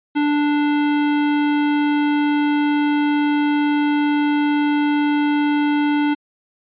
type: tone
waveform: square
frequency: 293.7 Hz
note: D4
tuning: in tune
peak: -16 dBFS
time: 0.15-6.15 s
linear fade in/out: 20 ms
effects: resampled to 8000 Hz